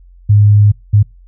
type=tone bursts at uneven times; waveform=sine; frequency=103.7 Hz; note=G#2; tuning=2 cents flat; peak=-4 dBFS; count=2; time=0.29-0.72 / 0.93-1.03 s; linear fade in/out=10 ms; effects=noise-tail reverb RT60 0.2 s tail -25 dB re dry + added 44 Hz sine -38 dBFS peak until 1.27 s